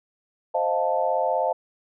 sine chord, F dominant seventh, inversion second, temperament equal, 523.3 / 622.3 / 698.5 / 880 Hz, C5 / Eb5 / F5 / A5, 0 / 0 / 0 / 0 cents, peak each -26 dBFS, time 0.54-1.53 s, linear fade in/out 10 ms, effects none

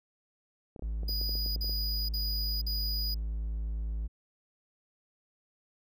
clicks, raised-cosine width 2 ms, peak -31 dBFS, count 12, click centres 0.762 / 0.794 / 0.824 / 1.033 / 1.093 / 1.214 / 1.293 / 1.354 / 1.462 / 1.562 / 1.644 / 1.695 s
triangle tone, 54.3 Hz, A1, 22 cents flat, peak -29 dBFS, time 0.82-4.08 s, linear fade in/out 20 ms
square tone bursts, 4931 Hz, D#8, 16 cents flat, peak -33 dBFS, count 4, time 1.08-3.144 s, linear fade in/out 5 ms, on 480 ms, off 48 ms
effects none

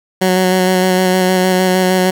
15% pulse tone with vibrato, 184.9 Hz, F#3, 1 cent flat, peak -4 dBFS, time 0.21-2.11 s, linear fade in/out 10 ms, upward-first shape square, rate 6.5 Hz, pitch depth 14 cents each way, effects none

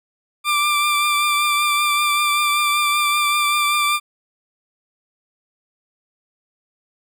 20% pulse tone with vibrato, 1182 Hz, D6, 11 cents sharp, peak -11 dBFS, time 0.44-4 s, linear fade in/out 50 ms, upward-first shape triangle, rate 5.2 Hz, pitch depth 25 cents each way, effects none

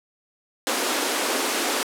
pink high-pass noise, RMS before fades -24 dBFS, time 0.67-1.83 s, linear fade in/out 0 ms, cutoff 250 Hz, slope 48 dB/octave, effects low-pass 12000 Hz 12 dB/octave

